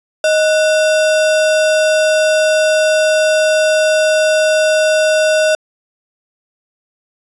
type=tone with sample-and-hold; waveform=sine; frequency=623 Hz; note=D#5; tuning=2 cents sharp; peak=-9 dBFS; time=0.24-5.55 s; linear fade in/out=2 ms; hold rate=2100 Hz; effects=resampled to 22050 Hz